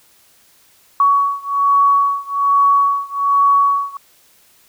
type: beating tone pair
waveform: sine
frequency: 1123 / 1124.2 Hz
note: C#6 / C#6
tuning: +22 / +24 cents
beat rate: 1.2 Hz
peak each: -14 / -15 dBFS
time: 1-3.97 s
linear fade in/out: 2 ms
effects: white hiss -52 dBFS RMS until 4.68 s